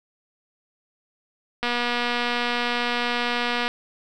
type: click train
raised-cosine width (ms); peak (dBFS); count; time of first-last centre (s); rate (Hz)
0.3; -9; 495; 1.63-3.68; 241
effects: none